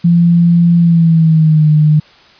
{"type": "tone with pitch glide", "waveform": "sine", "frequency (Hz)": [171.1, 152.43], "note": ["F3", "D#3"], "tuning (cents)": [-35, -35], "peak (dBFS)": -5, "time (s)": [0.04, 2], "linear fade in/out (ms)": 10, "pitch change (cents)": -200, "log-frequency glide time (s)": [0.78, 1.69], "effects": ["white hiss -43 dBFS RMS until 2.39 s", "resampled to 11025 Hz"]}